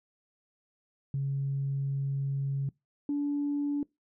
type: tone pair in turn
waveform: sine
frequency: 138 / 288.2 Hz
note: C#3 / D4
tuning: -7 / -33 cents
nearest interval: octave + minor second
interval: 1274 cents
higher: second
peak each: -27 / -26 dBFS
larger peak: second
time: 1.14-2.69 / 3.09-3.83 s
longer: first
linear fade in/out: 2 ms
effects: noise-tail reverb RT60 0.2 s tail -24 dB re dry + tanh soft clip ceiling -23 dBFS